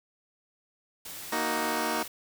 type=noise; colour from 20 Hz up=white; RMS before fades=-41 dBFS; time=1.05-2.08 s; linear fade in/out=5 ms
type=chord; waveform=10% pulse; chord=D# minor; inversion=second; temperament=just; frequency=233.3 / 311.1 / 373.4 Hz; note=A#3 / D#4 / F#4; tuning=+2 / 0 / +16 cents; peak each=-24 / -23 / -26 dBFS; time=1.32-2.03 s; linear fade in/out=5 ms
effects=none